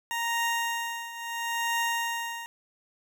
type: tone with tremolo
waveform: 20% pulse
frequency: 932.3 Hz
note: A#5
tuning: in tune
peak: -20 dBFS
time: 0.11-2.46 s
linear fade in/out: 0 ms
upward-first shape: triangle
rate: 0.74 Hz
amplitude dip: 80%
effects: none